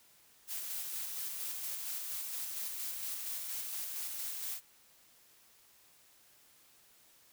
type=noise with tremolo; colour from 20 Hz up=blue; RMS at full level=-39 dBFS; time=0.47-4.61 s; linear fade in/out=50 ms; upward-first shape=square; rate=4.3 Hz; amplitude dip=25%; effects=white hiss -64 dBFS RMS until 7.32 s